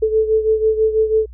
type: beating tone pair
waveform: sine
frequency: 436.3 / 442.4 Hz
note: A4 / A4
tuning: -15 / +9 cents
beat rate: 6.1 Hz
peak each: -14 / -19 dBFS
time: 0.02-1.26 s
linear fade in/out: 10 ms
effects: added 60 Hz sine -34 dBFS peak until 1.33 s